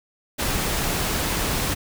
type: noise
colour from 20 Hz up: pink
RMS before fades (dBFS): -24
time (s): 0.38-1.75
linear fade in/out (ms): 20
effects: none